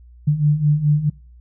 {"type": "beating tone pair", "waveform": "sine", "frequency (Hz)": [145.7, 150.4], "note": ["D3", "D3"], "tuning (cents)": [-13, 42], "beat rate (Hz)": 4.7, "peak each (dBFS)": [-19, -15], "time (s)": [0.27, 1.1], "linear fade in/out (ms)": 10, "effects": ["noise-tail reverb RT60 0.5 s tail -26 dB re dry", "added 60 Hz sine -42 dBFS peak until 1.4 s"]}